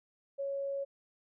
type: tone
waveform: sine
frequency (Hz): 554.4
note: C#5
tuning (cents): 0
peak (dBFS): -33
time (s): 0.38-0.85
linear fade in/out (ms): 20
effects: none